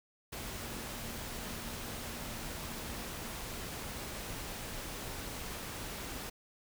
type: tone in noise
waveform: sine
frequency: 233.1 Hz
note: A#3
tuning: in tune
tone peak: -51 dBFS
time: 0.51-3.32 s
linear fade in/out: 10 ms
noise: pink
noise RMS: -42 dBFS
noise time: 0.32-6.3 s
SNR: -12 dB
effects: none